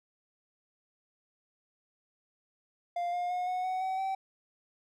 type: tone with pitch steps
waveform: triangle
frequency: 698.5 / 709.9 / 721.5 / 733.2 / 745.2 / 757.3 / 769.7 Hz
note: F5 / F5 / F#5 / F#5 / F#5 / F#5 / G5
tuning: 0 / +28 / -44 / -16 / +12 / +40 / -32 cents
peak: -28 dBFS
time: 2.96-4.15 s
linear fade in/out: 5 ms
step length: 170 ms
effects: none